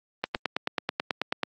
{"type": "click train", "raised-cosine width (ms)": 0.3, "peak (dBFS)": -9, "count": 12, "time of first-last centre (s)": [0.24, 1.433], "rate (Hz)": 9.22, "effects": ["high-pass 200 Hz 12 dB/octave", "Opus 32 kbps"]}